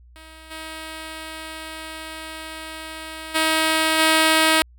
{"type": "tone with level steps", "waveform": "5% pulse", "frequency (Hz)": 317.8, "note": "D#4", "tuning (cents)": 37, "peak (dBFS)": [-31, -21, -6, -3], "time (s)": [0.16, 4.62], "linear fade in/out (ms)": 0, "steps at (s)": [0.5, 3.34, 3.98], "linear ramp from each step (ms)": 20, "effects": ["added 60 Hz sine -46 dBFS peak until 4.78 s"]}